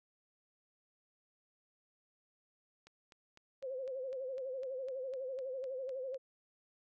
click train, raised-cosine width 0.2 ms, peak -40 dBFS, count 14, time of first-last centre 2.87-6.145 s, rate 3.97 Hz
sine tone with vibrato, 523.3 Hz, C5, in tune, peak -38 dBFS, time 3.62-6.18 s, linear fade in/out 20 ms, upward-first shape sine, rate 12 Hz, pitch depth 77 cents each way
effects none

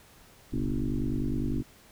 sine tone with frequency modulation, 132.8 Hz, C3, 26 cents sharp, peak -26 dBFS, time 0.52-1.63 s, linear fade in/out 20 ms, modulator 49.9 Hz, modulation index 3.8, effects pink hiss -56 dBFS RMS until 1.91 s

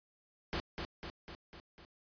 pink noise with echo, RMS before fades -36 dBFS, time 0.53-0.6 s, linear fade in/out 0 ms, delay 250 ms, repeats 5, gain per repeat -4 dB, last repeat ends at 1.85 s, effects resampled to 11025 Hz

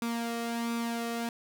sawtooth tone with flanger, 233.1 Hz, A#3, in tune, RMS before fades -33 dBFS, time 0.02-1.29 s, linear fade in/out 2 ms, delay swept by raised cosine 0.82 to 1.59 ms, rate 1.4 Hz, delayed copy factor +0.55, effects none

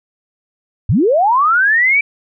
sine linear sweep, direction up, 73.42 to 2338 Hz, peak -9 dBFS, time 0.89-2.01 s, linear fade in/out 5 ms, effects none

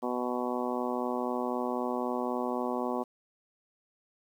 harmonic tone, 123.9 Hz, B2, 6 cents sharp, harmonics 2 / 3 / 4 / 5 / 6 / 7 / 8 / 9, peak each -34 / -36 / -37 / -38 / -39 / -39 / -40 / -41 dBFS, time 0.02-3.04 s, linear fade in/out 20 ms, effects 10-bit

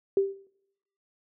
sine tone with exponential decay, 392.2 Hz, G4, 1 cent sharp, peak -17 dBFS, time 0.17-0.47 s, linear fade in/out 2 ms, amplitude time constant 64 ms, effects noise-tail reverb RT60 0.8 s tail -23 dB re dry

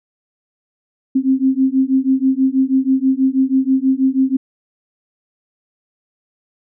sine beating tone pair, 261.6 / 267.8 Hz, C4 / C4, 0 / +40 cents, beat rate 6.2 Hz, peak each -15 dBFS, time 1.15-4.37 s, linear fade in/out 10 ms, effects none

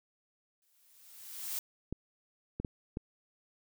blue noise with exponential growth, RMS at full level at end -35 dBFS, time 0.62-1.59 s, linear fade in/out 1 ms, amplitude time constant 210 ms
clicks, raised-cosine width 3 ms, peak -23 dBFS, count 4, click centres 1.926 / 2.6 / 2.648 / 2.971 s
effects none

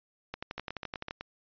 two click trains, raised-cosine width 0.3 ms, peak -20 / -21 dBFS, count 10 / 6, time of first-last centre 0.34-1.109 / 0.58-1.21 s, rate 11.7 / 7.94 Hz, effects resampled to 11025 Hz

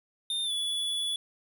square tone with pitch glide, 3625 to 3422 Hz, A#7 to A7, -49 to -49 cents, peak -29 dBFS, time 0.3-1.16 s, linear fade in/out 2 ms, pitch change -100 cents, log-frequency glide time 0.44-0.52 s, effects 10-bit

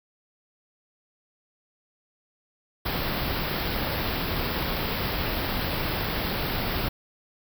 pink band-stop noise, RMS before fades -28 dBFS, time 2.85-6.89 s, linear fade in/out 10 ms, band 5200 to 12000 Hz, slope 96 dB/octave, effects none

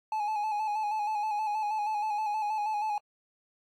triangle tone with vibrato, 849 Hz, G#5, 38 cents sharp, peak -26 dBFS, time 0.12-2.98 s, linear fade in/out 2 ms, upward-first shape square, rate 6.3 Hz, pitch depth 39 cents each way, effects AAC 64 kbps

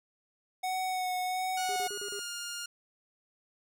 square tone with vibrato, 740 Hz, F#5, in tune, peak -31 dBFS, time 0.63-1.88 s, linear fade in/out 10 ms, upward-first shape sine, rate 1.4 Hz, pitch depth 18 cents each way
10% pulse tone with pitch glide, 1457 to 1413.1 Hz, F#6 to F6, -27 to +20 cents, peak -28 dBFS, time 1.57-2.66 s, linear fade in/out 5 ms, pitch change -53 cents, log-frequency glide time 1.71-2.29 s
triangle tone bursts, 405 Hz, G#4, 43 cents flat, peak -37 dBFS, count 5, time 1.69-2.192 s, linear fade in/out 0 ms, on 70 ms, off 38 ms
effects none

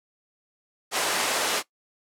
pink high-pass noise, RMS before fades -25 dBFS, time 0.91-1.63 s, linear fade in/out 50 ms, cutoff 500 Hz, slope 12 dB/octave, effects noise-tail reverb RT60 0.1 s tail -18 dB re dry + low-pass 11000 Hz 12 dB/octave

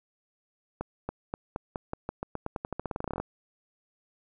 accelerating click train, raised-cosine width 1 ms, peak -18 dBFS, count 25, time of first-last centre 0.81-3.2 s, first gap 280 ms, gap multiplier 0.89, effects none

